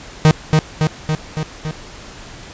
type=tone with echo; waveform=45% pulse; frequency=155.56 Hz; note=D#3; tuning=in tune; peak=-6 dBFS; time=0.25-0.31 s; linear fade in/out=0 ms; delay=280 ms; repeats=5; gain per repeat=-3 dB; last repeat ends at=1.71 s; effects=pink hiss -36 dBFS RMS until 2.53 s + resampled to 16000 Hz